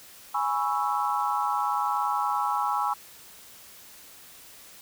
sine chord, C# minor seventh, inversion second, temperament equal, 830.6 / 987.8 / 1108.7 / 1318.5 Hz, G#5 / B5 / C#6 / E6, 0 / 0 / 0 / 0 cents, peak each -28 / -30 / -30 / -30 dBFS, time 0.34-2.94 s, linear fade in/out 10 ms, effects white hiss -49 dBFS RMS until 4.81 s

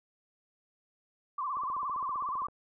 sine tone with vibrato, 1095 Hz, C#6, 22 cents flat, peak -31 dBFS, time 1.38-2.47 s, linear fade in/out 5 ms, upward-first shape sine, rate 17 Hz, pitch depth 140 cents each way
click train, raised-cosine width 1 ms, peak -36 dBFS, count 15, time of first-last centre 1.57-2.485 s, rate 15.3 Hz
effects none

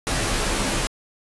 pink noise with comb filter, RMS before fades -23 dBFS, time 0.07-0.87 s, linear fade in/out 0 ms, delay 13 ms, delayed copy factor -0.6, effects resampled to 24000 Hz

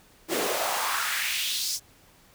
pink noise with high-pass filter sweep, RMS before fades -28 dBFS, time 0.28-1.8 s, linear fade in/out 50 ms, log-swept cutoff 320 to 6100 Hz, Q 2.6, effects pink hiss -57 dBFS RMS until 2.34 s

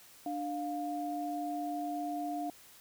sine tone pair together, 296 / 705.4 Hz, D4 / F5, +14 / +17 cents, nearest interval octave + minor third, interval 1503 cents, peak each -37 / -36 dBFS, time 0.26-2.5 s, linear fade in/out 2 ms, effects white hiss -57 dBFS RMS until 2.8 s

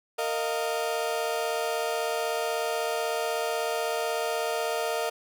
35% pulse chord, Bb suspended fourth, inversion none, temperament equal with one note detuned, 460.3 / 622.3 / 698.5 Hz, Bb4 / Eb5 / F5, -22 / 0 / 0 cents, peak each -29 / -30 / -30 dBFS, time 0.18-5.1 s, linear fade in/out 10 ms, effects none

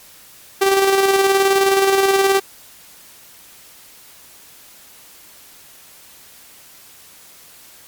sawtooth tone with tremolo, 390 Hz, G4, 9 cents flat, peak -7 dBFS, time 0.61-2.4 s, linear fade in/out 10 ms, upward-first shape square, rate 19 Hz, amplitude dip 35%, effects white hiss -44 dBFS RMS until 7.87 s + MP3 96 kbps

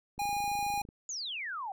click train, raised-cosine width 3 ms, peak -36 dBFS, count 20, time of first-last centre 0.18-0.889 s, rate 26.8 Hz
square tone, 817 Hz, G#5, 29 cents flat, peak -31 dBFS, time 0.19-0.82 s, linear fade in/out 5 ms
sine exponential sweep, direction down, 7040 to 740 Hz, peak -35 dBFS, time 1.09-1.72 s, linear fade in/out 2 ms
effects none

